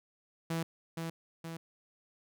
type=tone with echo; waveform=sawtooth; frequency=164.7 Hz; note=E3; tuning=1 cent flat; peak=-28 dBFS; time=0.5-0.63 s; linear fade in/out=5 ms; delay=470 ms; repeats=2; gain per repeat=-4 dB; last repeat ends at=1.57 s; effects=none